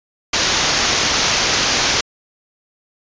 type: low-pass noise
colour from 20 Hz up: white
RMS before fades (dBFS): -17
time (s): 0.33-2.01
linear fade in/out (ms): 5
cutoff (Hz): 6700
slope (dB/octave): 96
effects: resampled to 16000 Hz